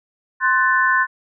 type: chord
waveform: sine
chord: F# diminished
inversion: second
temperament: equal with one note detuned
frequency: 1046.5 / 1498.9 / 1760 Hz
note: C6 / F#6 / A6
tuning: 0 / +22 / 0 cents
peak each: -18 dBFS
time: 0.4-1.07 s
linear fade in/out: 50 ms
effects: none